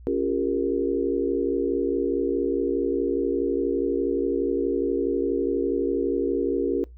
sine chord, G half-diminished seventh, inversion second, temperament equal with one note detuned, 277.2 / 349.2 / 401.4 / 466.2 Hz, Db4 / F4 / G4 / Bb4, 0 / 0 / +41 / 0 cents, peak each -27 dBFS, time 0.07-6.84 s, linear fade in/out 0 ms, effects noise-tail reverb RT60 0.2 s tail -23 dB re dry + added 60 Hz sine -42 dBFS peak until 6.97 s

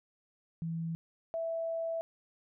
sine tone pair in turn, 164.81 / 659.2 Hz, E3 / E5, 0 / 0 cents, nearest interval 2 octaves, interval 2400 cents, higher second, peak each -33 / -32 dBFS, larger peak second, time 0.62-0.95 / 1.34-2.01 s, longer second, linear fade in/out 0 ms, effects none

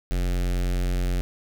square tone with notch filter, 44.79 Hz, F1, 44 cents sharp, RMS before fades -24 dBFS, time 0.11-1.21 s, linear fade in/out 0 ms, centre 1000 Hz, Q 1.6, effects none

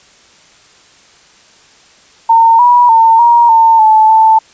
sine tone with pitch steps, 911 / 971 / 904 / 945 / 900 / 871 / 883 Hz, A#5 / B5 / A5 / A#5 / A5 / A5 / A5, -40 / -30 / +47 / +23 / +39 / -18 / +6 cents, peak -3 dBFS, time 2.29-4.39 s, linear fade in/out 10 ms, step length 300 ms, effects white hiss -44 dBFS RMS until 4.53 s + resampled to 16000 Hz

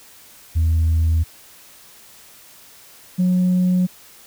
sine tone pair in turn, 81 / 181.84 Hz, E2 / F#3, -30 / -30 cents, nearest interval octave + major second, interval 1400 cents, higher second, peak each -12 dBFS, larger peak neither, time 0.55-1.24 / 3.18-3.87 s, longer neither, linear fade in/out 20 ms, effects tanh soft clip ceiling -12 dBFS + white hiss -46 dBFS RMS until 4.26 s

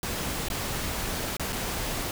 pink noise with dropouts, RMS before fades -31 dBFS, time 0.03-2.11 s, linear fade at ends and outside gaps 1 ms, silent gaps 0.485-0.501 / 1.368-1.396 / 1.524-1.528 s, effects none

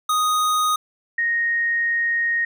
square / sine tone pair in turn, 1244.5 / 1864.6 Hz, D#6 / A#6, 0 / 0 cents, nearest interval perfect fifth, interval 700 cents, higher second, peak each -18 dBFS, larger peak neither, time 0.09-0.76 / 1.18-2.45 s, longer second, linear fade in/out 5 ms, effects none

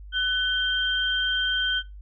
sine tone pair together, 1500 / 3162 Hz, F#6 / G7, +23 / +14 cents, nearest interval octave + minor second, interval 1291 cents, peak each -24 dBFS, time 0.12-1.83 s, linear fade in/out 50 ms, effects noise-tail reverb RT60 0.2 s tail -21 dB re dry + added 50 Hz sine -39 dBFS peak until 2.01 s

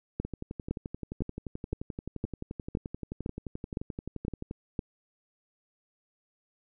two click trains, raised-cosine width 3 ms, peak -23 / -17 dBFS, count 50 / 10, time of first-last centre 0.25-4.511 / 0.2-4.792 s, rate 11.5 / 1.96 Hz, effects none

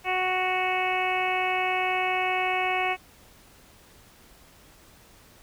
harmonic tone with a mistuned harmonic, 369.8 Hz, F#4, 1 cent flat, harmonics 1 / 2 / 3 / 4 / 5 / 6 / 7 / 8, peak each -33 / -27 / -33 / -39 / -36 / -30 / -31 / -39 dBFS, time 0.04-2.97 s, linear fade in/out 50 ms, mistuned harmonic 8, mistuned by -22 cents, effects pink hiss -54 dBFS RMS until 5.42 s

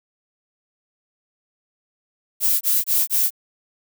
violet noise bursts, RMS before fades -18 dBFS, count 4, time 2.4-3.306 s, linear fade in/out 50 ms, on 210 ms, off 22 ms, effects none

